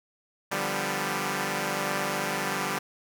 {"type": "chord", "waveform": "5% pulse", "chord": "G dominant seventh", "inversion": "second", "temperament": "equal", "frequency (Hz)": [146.83, 174.61, 196, 246.9], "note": ["D3", "F3", "G3", "B3"], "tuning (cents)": [0, 0, 0, 0], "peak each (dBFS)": [-22, -24, -19, -24], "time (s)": [0.51, 2.79], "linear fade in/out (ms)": 10, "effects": []}